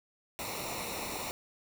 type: noise with comb filter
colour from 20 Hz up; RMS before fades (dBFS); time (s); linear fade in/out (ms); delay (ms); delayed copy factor
pink; -38; 0.39-1.31; 0; 0.62; -0.75
effects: none